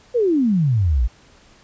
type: exponential sweep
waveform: sine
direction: down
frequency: 511 to 51.91 Hz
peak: -14 dBFS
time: 0.14-1.08 s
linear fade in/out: 20 ms
effects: pink hiss -51 dBFS RMS until 1.63 s + resampled to 16000 Hz